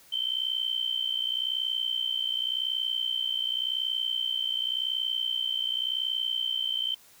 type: tone with amplitude modulation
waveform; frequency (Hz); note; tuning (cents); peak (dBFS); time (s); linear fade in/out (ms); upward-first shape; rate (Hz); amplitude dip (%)
sine; 3100; G7; -20; -23; 0.12-6.95; 10; sine; 60.9; 80
effects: white hiss -56 dBFS RMS until 7.2 s